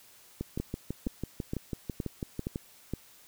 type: two click trains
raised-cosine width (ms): 3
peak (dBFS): -20 / -19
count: 14 / 6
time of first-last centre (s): 0.41-2.559 / 0.6-2.936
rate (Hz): 6.05 / 2.14
effects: white hiss -57 dBFS RMS until 3.27 s